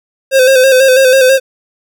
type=tone with vibrato; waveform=square; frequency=523.3 Hz; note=C5; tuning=in tune; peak=-5 dBFS; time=0.31-1.4 s; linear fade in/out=50 ms; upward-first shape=square; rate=6.1 Hz; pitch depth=42 cents each way; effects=none